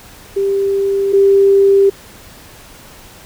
sine tone pair in turn, 394.5 / 394.5 Hz, G4 / G4, +11 / +11 cents, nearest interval unison, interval 0 cents, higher neither, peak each -12 / -6 dBFS, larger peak second, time 0.36-1.13 / 1.13-1.9 s, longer neither, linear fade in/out 10 ms, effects pink hiss -39 dBFS RMS until 3.25 s

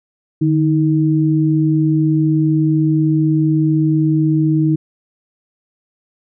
sine tone pair together, 151.6 / 315.7 Hz, D#3 / D#4, -45 / +25 cents, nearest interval octave + minor second, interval 1270 cents, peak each -14 dBFS, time 0.41-4.76 s, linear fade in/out 10 ms, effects none

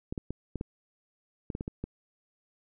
clicks, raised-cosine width 3 ms, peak -21 dBFS, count 10, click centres 0.125 / 0.178 / 0.306 / 0.557 / 0.611 / 1.502 / 1.551 / 1.609 / 1.679 / 1.84 s, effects none

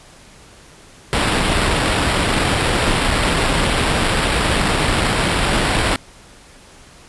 pink noise with sample-and-hold, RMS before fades -17 dBFS, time 1.13-5.96 s, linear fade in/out 0 ms, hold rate 6300 Hz, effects pink hiss -44 dBFS RMS until 7.08 s + resampled to 24000 Hz

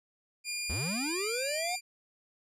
15% pulse tone with pitch glide, 2411 to 2385 Hz, D7 to D7, +45 to +26 cents, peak -26 dBFS, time 0.44-1.81 s, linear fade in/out 50 ms, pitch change -19 cents, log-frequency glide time 1.03-1.28 s
square linear sweep, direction up, 56.5 to 744 Hz, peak -34 dBFS, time 0.69-1.76 s, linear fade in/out 10 ms
effects low-pass 11000 Hz 12 dB/octave

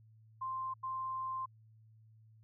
sine tone bursts at uneven times, 1047 Hz, C6, 1 cent sharp, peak -36 dBFS, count 2, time 0.41-0.74 / 0.83-1.46 s, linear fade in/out 10 ms, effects added 110 Hz sine -59 dBFS peak until 2.43 s

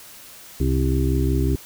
harmonic tone, 65.41 Hz, C2, in tune, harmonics 1 / 2 / 4 / 5 / 6, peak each -20 / -23 / -26 / -27 / -28 dBFS, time 0.6-1.56 s, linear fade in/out 5 ms, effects white hiss -43 dBFS RMS until 1.65 s

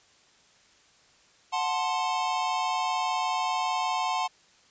square chord, F# diminished, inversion none, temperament equal with one note detuned, 734.9 / 880 / 1046.5 Hz, F#5 / A5 / C6, -12 / 0 / 0 cents, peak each -31 dBFS, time 1.52-4.28 s, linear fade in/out 20 ms, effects white hiss -60 dBFS RMS until 4.7 s + resampled to 16000 Hz

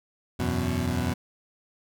20% pulse chord, E suspended second, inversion none, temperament equal, 82.41 / 92.5 / 123.47 Hz, E2 / F#2 / B2, 0 / 0 / 0 cents, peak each -25 dBFS, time 0.39-1.14 s, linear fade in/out 10 ms, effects none

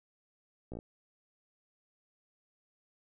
slowing click train, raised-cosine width 2 ms, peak -29 dBFS, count 5, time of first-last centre 0.72-0.789 s, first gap 16 ms, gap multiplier 1.05, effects none

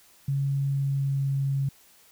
sine tone with pitch glide, 138.59 to 137.39 Hz, C#3 to C#3, 0 to -15 cents, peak -23 dBFS, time 0.28-1.69 s, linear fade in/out 5 ms, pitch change -15 cents, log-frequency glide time 0.7-1.28 s, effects white hiss -57 dBFS RMS until 2.11 s

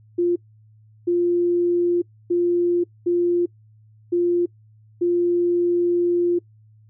sine tone bursts at uneven times, 349.1 Hz, F4, 1 cent flat, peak -16 dBFS, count 6, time 0.18-0.36 / 1.07-2.02 / 2.3-2.84 / 3.06-3.46 / 4.12-4.46 / 5.01-6.39 s, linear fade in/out 10 ms, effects noise-tail reverb RT60 0.1 s tail -23 dB re dry + added 108 Hz sine -49 dBFS peak until 6.89 s

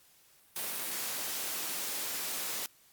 white high-pass noise, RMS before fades -36 dBFS, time 0.56-2.66 s, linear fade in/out 0 ms, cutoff 190 Hz, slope 12 dB/octave, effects white hiss -63 dBFS RMS until 2.92 s + Opus 48 kbps

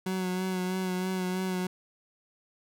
30% pulse tone with vibrato, 185 Hz, F#3, in tune, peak -26 dBFS, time 0.06-1.67 s, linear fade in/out 5 ms, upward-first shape sine, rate 3.1 Hz, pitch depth 26 cents each way, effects none

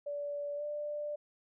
sine tone with pitch glide, 578 to 591.5 Hz, D5 to D5, -28 to +12 cents, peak -35 dBFS, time 0.06-1.16 s, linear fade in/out 10 ms, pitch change +40 cents, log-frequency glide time 0.56-0.63 s, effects none

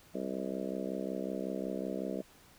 harmonic tone with a mistuned harmonic, 65.41 Hz, C2, in tune, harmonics 3 / 4 / 5 / 6 / 7 / 8 / 9 / 10, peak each -40 / -41 / -42 / -43 / -43 / -44 / -45 / -45 dBFS, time 0.14-2.22 s, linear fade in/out 10 ms, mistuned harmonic 10, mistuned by -34 cents, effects pink hiss -60 dBFS RMS until 2.58 s

